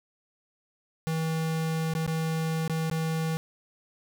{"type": "tone with dropouts", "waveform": "square", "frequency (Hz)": 160.9, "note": "E3", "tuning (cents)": -42, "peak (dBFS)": -27, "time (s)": [1.07, 3.37], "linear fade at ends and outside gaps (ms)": 0, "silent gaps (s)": [[1.937, 1.951], [2.064, 2.077], [2.678, 2.697], [2.899, 2.913]], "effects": []}